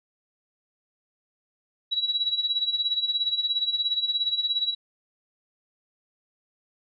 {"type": "tone with tremolo", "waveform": "sine", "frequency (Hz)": 3902, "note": "B7", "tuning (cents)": -22, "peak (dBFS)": -20, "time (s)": [1.91, 4.75], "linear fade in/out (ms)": 20, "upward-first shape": "sine", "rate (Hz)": 17, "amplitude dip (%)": 75, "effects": []}